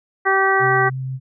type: harmonic tone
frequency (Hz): 386.7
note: G4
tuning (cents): -24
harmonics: 1 / 2 / 3 / 4 / 5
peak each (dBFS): -20 / -20 / -20 / -20 / -20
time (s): 0.25-0.9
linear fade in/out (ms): 20
type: tone with vibrato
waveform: sine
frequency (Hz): 131.2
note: C3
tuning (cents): +5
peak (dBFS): -23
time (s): 0.59-1.2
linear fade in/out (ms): 50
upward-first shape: triangle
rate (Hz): 8.2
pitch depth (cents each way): 8
effects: none